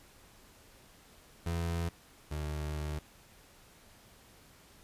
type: tone pair in turn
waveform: 30% pulse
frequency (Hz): 84.5 / 75.47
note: E2 / D2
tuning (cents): +43 / +48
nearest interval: major second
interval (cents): 195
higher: first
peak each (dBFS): -29 / -32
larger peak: first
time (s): 1.46-1.89 / 2.31-2.99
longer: second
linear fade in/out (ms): 5
effects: pink hiss -59 dBFS RMS until 4.83 s + resampled to 32000 Hz